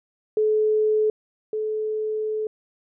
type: tone pair in turn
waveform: sine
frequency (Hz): 430 / 431.7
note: A4 / A4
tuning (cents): -40 / -33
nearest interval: unison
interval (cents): 7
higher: second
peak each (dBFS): -17 / -23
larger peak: first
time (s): 0.37-1.1 / 1.53-2.47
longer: second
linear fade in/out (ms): 2
effects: none